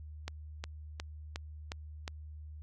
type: click train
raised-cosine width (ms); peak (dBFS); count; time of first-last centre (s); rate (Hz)
0.2; -21; 6; 0.28-2.079; 2.78
effects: added 76 Hz sine -44 dBFS peak until 2.62 s + AAC 64 kbps